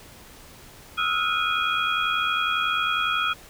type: tone cluster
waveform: sine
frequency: 1269 / 1339 / 1431 / 2468 / 3302 Hz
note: D#6 / E6 / F6 / D#7 / G#7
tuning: +34 / +27 / +42 / -15 / -11 cents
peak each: -28 dBFS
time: 0.97-3.34 s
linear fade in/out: 20 ms
effects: pink hiss -47 dBFS RMS until 3.49 s